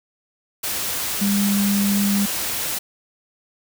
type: tone in noise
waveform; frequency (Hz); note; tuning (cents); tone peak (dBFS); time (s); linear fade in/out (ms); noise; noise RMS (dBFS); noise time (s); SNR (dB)
sine; 201.2; G3; +45; -17; 1.21-2.26; 10; white; -25; 0.63-2.79; +5
effects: none